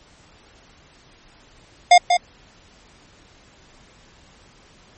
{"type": "tone with echo", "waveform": "square", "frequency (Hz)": 710, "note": "F5", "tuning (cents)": 28, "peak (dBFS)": -7, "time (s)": [1.91, 1.98], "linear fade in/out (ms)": 5, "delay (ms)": 190, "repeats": 1, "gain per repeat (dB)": -7, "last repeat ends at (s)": 2.17, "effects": ["pink hiss -51 dBFS RMS until 4.97 s", "MP3 32 kbps"]}